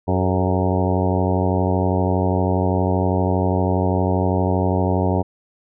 harmonic tone with a mistuned harmonic, 92.5 Hz, F#2, in tune, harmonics 1 / 2 / 3 / 4 / 5 / 6 / 7 / 8 / 9 / 10, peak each -20 / -23 / -25 / -26 / -27 / -28 / -28 / -29 / -30 / -30 dBFS, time 0.07-5.23 s, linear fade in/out 20 ms, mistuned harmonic 5, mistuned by -60 cents, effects none

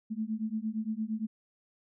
sine beating tone pair, 214.4 / 223.1 Hz, A3 / A3, -45 / +24 cents, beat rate 8.7 Hz, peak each -34 / -34 dBFS, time 0.1-1.27 s, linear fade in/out 20 ms, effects none

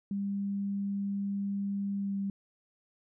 sine tone with pitch glide, 199.4 to 197.45 Hz, G3 to G3, +30 to +13 cents, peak -30 dBFS, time 0.11-2.3 s, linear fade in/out 2 ms, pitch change -17 cents, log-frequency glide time 1.96-2.17 s, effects none

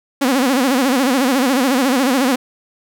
sawtooth tone with vibrato, 261.6 Hz, C4, in tune, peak -9 dBFS, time 0.21-2.36 s, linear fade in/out 10 ms, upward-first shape sine, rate 14 Hz, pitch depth 140 cents each way, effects none

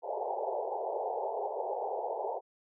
white band-pass noise, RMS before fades -35 dBFS, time 0.02-2.41 s, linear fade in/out 50 ms, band 390 to 900 Hz, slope 96 dB/octave, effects none

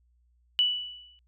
sine tone with exponential decay, 2960 Hz, F#7, in tune, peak -18 dBFS, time 0.59-1.19 s, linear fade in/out 0 ms, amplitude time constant 130 ms, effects added 60 Hz sine -63 dBFS peak until 1.27 s

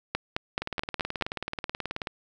two click trains, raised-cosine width 0.3 ms, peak -15 / -10 dBFS, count 28 / 6, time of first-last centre 0.62-2.072 / 0.15-1.223 s, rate 18.6 / 4.66 Hz, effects none

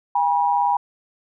sine tone pair together, 809.4 / 967 Hz, G#5 / B5, -45 / -37 cents, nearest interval minor third, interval 308 cents, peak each -19 dBFS, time 0.15-0.77 s, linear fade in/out 5 ms, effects none

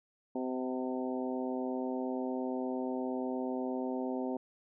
harmonic tone with a mistuned harmonic, 128.5 Hz, C3, 31 cents flat, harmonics 2 / 3 / 4 / 5 / 6 / 7, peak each -35 / -39 / -41 / -43 / -45 / -46 dBFS, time 0.35-4.37 s, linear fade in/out 5 ms, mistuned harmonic 6, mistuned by -26 cents, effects none

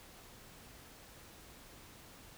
silence, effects pink hiss -56 dBFS RMS until 2.37 s

